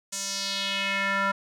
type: tone with band-pass filter sweep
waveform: square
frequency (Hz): 196.6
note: G3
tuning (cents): +5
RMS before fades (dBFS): -28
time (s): 0.12-1.32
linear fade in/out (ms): 10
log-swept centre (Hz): 7400 to 1300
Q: 2.5
effects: none